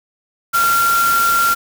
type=tone in noise; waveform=sine; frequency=1378 Hz; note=F6; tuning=24 cents flat; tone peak=-12 dBFS; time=0.53-1.55 s; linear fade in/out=20 ms; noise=white; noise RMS=-22 dBFS; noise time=0.53-1.55 s; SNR=+7 dB; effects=none